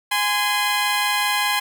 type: tone pair together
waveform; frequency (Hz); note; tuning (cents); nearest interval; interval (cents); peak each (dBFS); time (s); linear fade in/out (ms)
15% pulse; 828 / 1028.7; G#5 / C6; -5 / -30; major third; 375; -15; 0.11-1.6; 10
effects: none